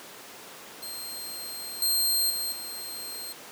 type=tone with level steps; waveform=15% pulse; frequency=4186 Hz; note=C8; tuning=in tune; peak=-29 / -16 / -22 / -29 dBFS; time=0.82-3.33 s; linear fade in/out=10 ms; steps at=1.82 / 2.3 / 2.52 s; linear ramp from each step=2 ms; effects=pink hiss -44 dBFS RMS until 3.51 s + high-pass 300 Hz 12 dB/octave